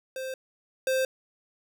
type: tone pair in turn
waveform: square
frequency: 523.3 / 523.3 Hz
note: C5 / C5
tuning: 0 / 0 cents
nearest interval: unison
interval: 0 cents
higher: neither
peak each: -33 / -24 dBFS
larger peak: second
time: 0.16-0.34 / 0.87-1.05 s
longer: neither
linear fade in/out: 2 ms
effects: none